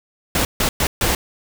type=noise bursts at uneven times; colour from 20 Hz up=pink; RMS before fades=-18 dBFS; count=4; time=0.35-0.45 / 0.6-0.69 / 0.8-0.87 / 1.01-1.15 s; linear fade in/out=2 ms; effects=none